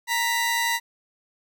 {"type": "tone pair together", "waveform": "sawtooth", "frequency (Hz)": [932.3, 1975.5], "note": ["A#5", "B6"], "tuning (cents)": [0, 0], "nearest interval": "octave + minor second", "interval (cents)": 1300, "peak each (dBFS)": -21, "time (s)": [0.07, 0.8], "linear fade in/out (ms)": 50, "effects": []}